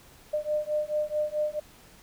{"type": "beating tone pair", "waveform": "sine", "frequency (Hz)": [601, 605.6], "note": ["D5", "D#5"], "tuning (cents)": [40, -47], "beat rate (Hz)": 4.6, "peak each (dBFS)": [-29, -29], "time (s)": [0.33, 1.6], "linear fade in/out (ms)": 10, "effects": ["pink hiss -54 dBFS RMS until 2.02 s"]}